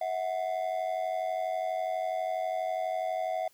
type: ring-modulated tone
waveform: triangle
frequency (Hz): 693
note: F5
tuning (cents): -14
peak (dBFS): -24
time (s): 0.01-3.48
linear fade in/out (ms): 5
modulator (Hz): 46.1
effects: white hiss -64 dBFS RMS until 3.53 s